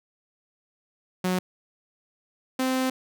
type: tone pair in turn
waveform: sawtooth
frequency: 183.4 / 259.4 Hz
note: F#3 / C4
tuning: -15 / -15 cents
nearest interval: tritone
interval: 600 cents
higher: second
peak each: -19 dBFS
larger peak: neither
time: 1.24-1.39 / 2.59-2.9 s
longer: second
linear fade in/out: 5 ms
effects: none